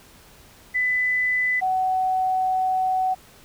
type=tone pair in turn; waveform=sine; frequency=2000 / 749.2 Hz; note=B6 / F#5; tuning=+21 / +21 cents; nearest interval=octave + perfect fourth; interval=1700 cents; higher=first; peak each=-19 dBFS; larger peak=neither; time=0.74-1.61 / 1.61-3.15 s; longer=second; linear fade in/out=20 ms; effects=pink hiss -50 dBFS RMS until 3.44 s